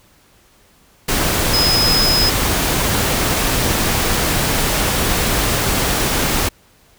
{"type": "tone in noise", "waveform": "sine", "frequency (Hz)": 5080, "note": "D#8", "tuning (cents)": 35, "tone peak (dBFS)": -14, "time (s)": [1.53, 2.3], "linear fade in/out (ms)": 10, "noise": "pink", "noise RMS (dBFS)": -17, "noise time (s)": [1.08, 6.49], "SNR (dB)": 0, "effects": ["pink hiss -52 dBFS RMS until 6.98 s"]}